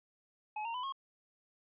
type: tone with pitch steps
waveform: square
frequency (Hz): 851 / 922.7 / 1000.4 / 1084.7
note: G#5 / A#5 / B5 / C#6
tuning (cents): +42 / -18 / +22 / -38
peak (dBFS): -37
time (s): 0.56-0.924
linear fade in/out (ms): 5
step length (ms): 91
effects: resampled to 8000 Hz